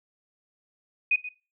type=tone with echo; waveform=sine; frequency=2489 Hz; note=D#7; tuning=in tune; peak=-19 dBFS; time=1.11-1.16 s; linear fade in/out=5 ms; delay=130 ms; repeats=1; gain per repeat=-14 dB; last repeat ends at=1.29 s; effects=noise-tail reverb RT60 0.3 s tail -17 dB re dry